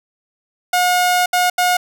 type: tone bursts at uneven times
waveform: sawtooth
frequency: 720 Hz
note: F#5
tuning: 47 cents flat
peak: -9 dBFS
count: 3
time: 0.73-1.26 / 1.33-1.5 / 1.58-1.77 s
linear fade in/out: 5 ms
effects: none